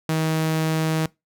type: tone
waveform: sawtooth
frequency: 158.9 Hz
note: D#3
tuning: 37 cents sharp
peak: -16 dBFS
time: 0.09-1.06 s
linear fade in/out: 2 ms
effects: noise-tail reverb RT60 0.2 s tail -22 dB re dry